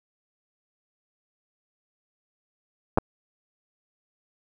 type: clicks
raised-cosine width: 1 ms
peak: -6 dBFS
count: 2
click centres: 2.975 / 2.984 s
effects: 8-bit